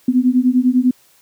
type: beating tone pair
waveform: sine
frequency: 246.9 / 256.9 Hz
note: B3 / C4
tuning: 0 / -32 cents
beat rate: 10 Hz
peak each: -14 dBFS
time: 0.08-0.91 s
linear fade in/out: 5 ms
effects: white hiss -53 dBFS RMS until 1.21 s + high-pass 60 Hz 12 dB/octave